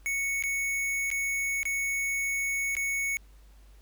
square tone with dropouts, 2217 Hz, C#7, in tune, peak -28 dBFS, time 0.06-3.17 s, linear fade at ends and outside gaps 0 ms, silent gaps 0.425-0.437 / 1.103-1.114 / 1.631-1.654 / 2.752-2.767 s, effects added 50 Hz sine -51 dBFS peak until 3.81 s + pink hiss -64 dBFS RMS until 3.81 s

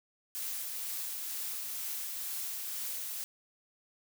blue noise with tremolo, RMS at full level -37 dBFS, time 0.35-3.24 s, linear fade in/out 0 ms, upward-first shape triangle, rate 2.1 Hz, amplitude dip 25%, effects none

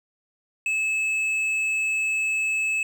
sine tone with hard clipping, 2600 Hz, E7, 24 cents flat, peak -23 dBFS, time 0.66-2.83 s, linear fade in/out 2 ms, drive 5 dB, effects none

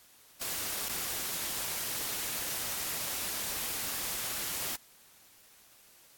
white noise with dropouts, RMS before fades -35 dBFS, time 0.41-4.76 s, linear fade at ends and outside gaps 5 ms, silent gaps 0.887-0.892 s, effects white hiss -59 dBFS RMS until 6.17 s + AAC 64 kbps

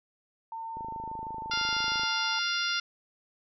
sine tone with pitch glide, 904 to 888 Hz, A5 to A5, +47 to +16 cents, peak -35 dBFS, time 0.52-2.39 s, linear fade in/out 2 ms, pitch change -31 cents, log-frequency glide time 0.69-1.66 s
click train, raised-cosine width 2 ms, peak -31 dBFS, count 34, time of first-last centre 0.77-2.034 s, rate 26.1 Hz
harmonic tone, 698.5 Hz, F5, in tune, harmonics 2 / 3 / 4 / 5 / 6 / 7 / 8, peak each -31 / -38 / -35 / -35 / -38 / -35 / -38 dBFS, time 1.51-2.8 s, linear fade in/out 5 ms
effects none

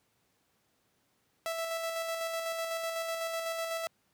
sawtooth tone with tremolo, 659.3 Hz, E5, in tune, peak -28 dBFS, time 1.46-3.87 s, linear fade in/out 0 ms, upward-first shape square, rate 8 Hz, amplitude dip 30%, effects pink hiss -73 dBFS RMS until 4.13 s + high-pass 100 Hz 12 dB/octave

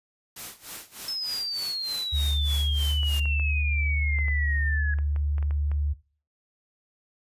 white noise with tremolo, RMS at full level -37 dBFS, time 0.36-3.2 s, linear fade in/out 5 ms, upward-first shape sine, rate 3.3 Hz, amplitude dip 90%
sine exponential sweep, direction down, 5260 to 1661.2 Hz, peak -28 dBFS, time 1.08-4.94 s, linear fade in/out 2 ms
sine tone, 73 Hz, D2, 10 cents flat, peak -23 dBFS, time 2.12-5.94 s, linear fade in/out 20 ms
clicks, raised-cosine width 0.5 ms, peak -28 dBFS, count 11, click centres 3.032 / 3.256 / 3.397 / 4.187 / 4.283 / 4.987 / 5.162 / 5.382 / 5.427 / 5.509 / 5.716 s
effects noise-tail reverb RT60 0.4 s tail -18 dB re dry + resampled to 32000 Hz

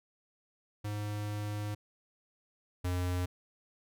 square tone pair in turn, 104.4 / 90 Hz, G#2 / F#2, +10 / -47 cents, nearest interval minor third, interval 257 cents, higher first, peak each -35 / -31 dBFS, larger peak second, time 0.84-1.75 / 2.84-3.26 s, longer first, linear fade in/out 10 ms, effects none

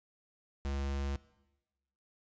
square tone, 69.3 Hz, C#2, in tune, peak -34 dBFS, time 0.65-1.16 s, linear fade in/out 0 ms, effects noise-tail reverb RT60 1.0 s tail -19 dB re dry + resampled to 16000 Hz

